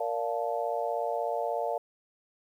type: chord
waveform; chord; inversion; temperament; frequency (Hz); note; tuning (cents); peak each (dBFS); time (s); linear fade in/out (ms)
sine; Bb major seventh; none; just; 466.2 / 582.7 / 699.2 / 874.1; Bb4 / D5 / F5 / A5; 0 / -14 / +2 / -12; -34 / -33 / -32 / -36; 0-1.78; 5
effects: 10-bit